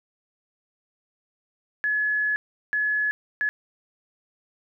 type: tone bursts at uneven times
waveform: sine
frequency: 1702 Hz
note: G#6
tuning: 42 cents sharp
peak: -21 dBFS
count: 3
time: 1.84-2.36 / 2.73-3.11 / 3.41-3.49 s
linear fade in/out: 0 ms
effects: none